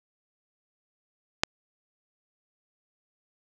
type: click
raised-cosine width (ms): 0.2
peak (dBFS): -3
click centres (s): 1.435
effects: none